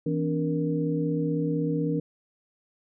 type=tone cluster; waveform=sine; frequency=162.6 / 252.7 / 288.6 / 469.4 Hz; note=E3 / B3 / D4 / A#4; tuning=-23 / +40 / -30 / +12 cents; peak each=-27 / -35 / -28 / -31 dBFS; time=0.06-2 s; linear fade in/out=5 ms; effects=none